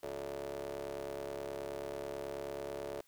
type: ring-modulated tone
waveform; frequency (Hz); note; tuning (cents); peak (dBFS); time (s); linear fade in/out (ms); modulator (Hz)
25% pulse; 69.3; C#2; 0; -33; 0.03-3.01; 5; 500
effects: white hiss -69 dBFS RMS until 3.07 s